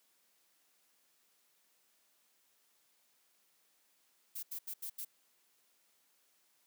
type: noise bursts at uneven times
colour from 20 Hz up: violet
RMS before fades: -42 dBFS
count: 5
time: 4.35-4.43 / 4.51-4.59 / 4.67-4.74 / 4.82-4.9 / 4.98-5.05 s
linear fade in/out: 10 ms
effects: white hiss -73 dBFS RMS until 6.66 s + high-pass 200 Hz 12 dB/octave